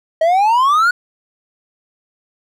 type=exponential sweep; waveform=triangle; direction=up; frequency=629 to 1480 Hz; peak=-8 dBFS; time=0.21-0.91 s; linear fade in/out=5 ms; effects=none